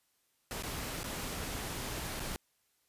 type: noise with dropouts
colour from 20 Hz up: pink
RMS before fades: -39 dBFS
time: 0.51-2.36 s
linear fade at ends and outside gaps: 0 ms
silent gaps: 0.624-0.635 / 1.032-1.042 / 2.196-2.202 s
effects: white hiss -75 dBFS RMS until 2.88 s + resampled to 32000 Hz